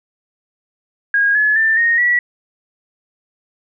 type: tone with pitch steps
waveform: sine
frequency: 1635 / 1706.4 / 1780.9 / 1858.7 / 1939.9 Hz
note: G#6 / G#6 / A6 / A#6 / B6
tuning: -28 / +46 / +20 / -6 / -32 cents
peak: -11 dBFS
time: 1.14-2.19 s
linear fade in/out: 2 ms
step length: 210 ms
effects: none